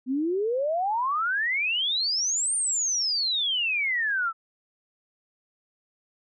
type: exponential two-way sweep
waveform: sine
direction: up then down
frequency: 246.9 to 9100 to 1294 Hz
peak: -23 dBFS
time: 0.06-4.33 s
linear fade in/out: 50 ms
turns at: 2.55 s
effects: none